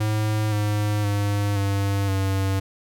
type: tone with pitch steps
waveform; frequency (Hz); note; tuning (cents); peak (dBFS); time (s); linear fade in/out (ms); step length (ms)
square; 107.5 / 104.68 / 101.94 / 99.26 / 96.66; A2 / G#2 / G#2 / G2 / G2; -40 / +14 / -32 / +22 / -24; -21; 0-2.6; 10; 520
effects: none